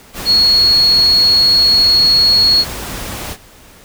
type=tone in noise; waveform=sine; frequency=4330 Hz; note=C#8; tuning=41 cents flat; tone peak=-7 dBFS; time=0.25-2.65 s; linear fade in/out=50 ms; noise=pink; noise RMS=-25 dBFS; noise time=0.13-3.37 s; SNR=+15 dB; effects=pink hiss -42 dBFS RMS until 3.84 s